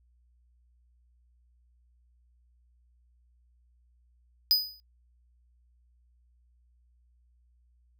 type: tone with exponential decay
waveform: square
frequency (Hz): 4978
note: D#8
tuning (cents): 0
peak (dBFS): -17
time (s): 4.51-4.8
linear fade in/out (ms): 0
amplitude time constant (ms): 63
effects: noise-tail reverb RT60 0.1 s tail -26 dB re dry + added 60 Hz sine -62 dBFS peak until 7.99 s